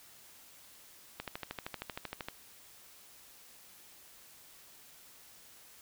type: click train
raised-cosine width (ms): 0.3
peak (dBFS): -22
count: 15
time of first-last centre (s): 1.2-2.285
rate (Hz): 12.9
effects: white hiss -57 dBFS RMS until 5.81 s